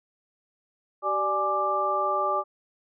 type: tone cluster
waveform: sine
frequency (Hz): 383.9 / 591 / 834 / 1180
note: G4 / D5 / G#5 / D6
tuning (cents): -36 / +11 / +7 / +8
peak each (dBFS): -33 / -29 / -30 / -25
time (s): 1.02-2.44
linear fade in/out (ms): 50
effects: none